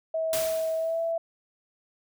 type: tone with pitch glide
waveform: sine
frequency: 645 to 663.5 Hz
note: E5 to E5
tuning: -38 to +11 cents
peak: -25 dBFS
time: 0.14-1.18 s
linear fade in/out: 5 ms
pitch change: +49 cents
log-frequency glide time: 0.76-1.01 s
type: noise with exponential decay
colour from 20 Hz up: white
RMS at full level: -29 dBFS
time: 0.33-1.12 s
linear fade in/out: 1 ms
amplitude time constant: 170 ms
effects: none